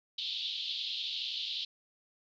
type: band-pass noise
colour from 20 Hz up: white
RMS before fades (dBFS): -37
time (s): 0.18-1.65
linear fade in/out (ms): 5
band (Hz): 3100 to 4100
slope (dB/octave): 48
effects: none